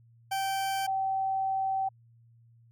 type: tone pair in turn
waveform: 40% pulse / sine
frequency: 777 / 770.7 Hz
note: G5 / G5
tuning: -16 / -30 cents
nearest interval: unison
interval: 14 cents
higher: first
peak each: -27 / -26 dBFS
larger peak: second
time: 0.31-0.87 / 0.87-1.89 s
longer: second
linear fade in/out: 10 ms
effects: added 116 Hz sine -56 dBFS peak until 2.71 s + MP3 96 kbps